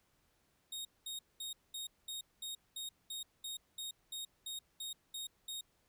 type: tone bursts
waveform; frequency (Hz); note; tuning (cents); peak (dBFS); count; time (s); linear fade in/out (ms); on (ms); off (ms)
sawtooth; 3729; A#7; 0; -38; 15; 0.72-5.61; 5; 130; 210
effects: pink hiss -75 dBFS RMS until 5.88 s